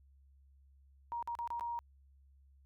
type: tone with dropouts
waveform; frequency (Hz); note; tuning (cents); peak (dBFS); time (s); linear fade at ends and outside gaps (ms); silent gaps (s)
sine; 943; A#5; +20; -36; 1.12-1.79; 0; 1.226-1.275 / 1.352-1.389 / 1.475-1.504 / 1.596-1.609
effects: added 68 Hz sine -61 dBFS peak until 2.65 s